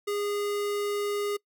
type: tone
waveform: square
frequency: 410 Hz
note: G#4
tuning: 22 cents flat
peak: -28 dBFS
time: 0.07-1.37 s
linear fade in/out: 10 ms
effects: noise-tail reverb RT60 0.1 s tail -24 dB re dry